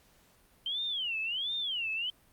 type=tone with vibrato; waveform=sine; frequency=3075 Hz; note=G7; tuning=34 cents flat; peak=-31 dBFS; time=0.66-2.1 s; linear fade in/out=2 ms; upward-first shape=sine; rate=1.4 Hz; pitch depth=290 cents each way; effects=pink hiss -64 dBFS RMS until 2.32 s + Opus 48 kbps